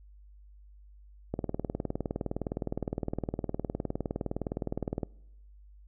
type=click train; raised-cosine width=2 ms; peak=-18 dBFS; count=73; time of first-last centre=1.34-5.032 s; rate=19.5 Hz; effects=noise-tail reverb RT60 0.9 s tail -25 dB re dry + added 50 Hz sine -51 dBFS peak until 5.87 s